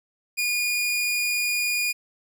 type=tone; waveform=sawtooth; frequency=2439 Hz; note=D#7; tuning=35 cents flat; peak=-19 dBFS; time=0.37-1.93 s; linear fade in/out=20 ms; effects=none